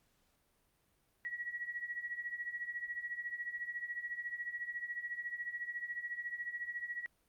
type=tone with tremolo; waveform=sine; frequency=1921 Hz; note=B6; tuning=48 cents flat; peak=-35 dBFS; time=1.25-7.06 s; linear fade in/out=0 ms; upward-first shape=triangle; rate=14 Hz; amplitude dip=85%; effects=pink hiss -75 dBFS RMS until 7.28 s + Opus 48 kbps